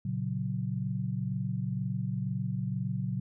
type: chord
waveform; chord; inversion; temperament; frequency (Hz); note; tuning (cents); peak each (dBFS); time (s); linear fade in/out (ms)
sine; F# major; first; equal; 116.54 / 138.59 / 185; A#2 / C#3 / F#3; 0 / 0 / 0; -34; 0.05-3.2; 5
effects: none